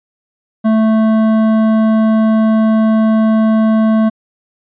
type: tone with hard clipping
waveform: sine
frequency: 220 Hz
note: A3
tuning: in tune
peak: -10 dBFS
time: 0.64-4.1 s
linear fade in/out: 20 ms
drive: 11 dB
effects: resampled to 8000 Hz